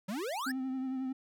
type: exponential sweep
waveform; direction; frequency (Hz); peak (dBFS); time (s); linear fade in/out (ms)
square; up; 178.3 to 1864.7; -35; 0.08-0.52; 10
type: tone with vibrato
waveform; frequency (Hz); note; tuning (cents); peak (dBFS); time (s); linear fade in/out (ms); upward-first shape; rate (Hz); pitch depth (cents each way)
triangle; 261.6; C4; 0; -31; 0.46-1.13; 10; triangle; 11; 36
effects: none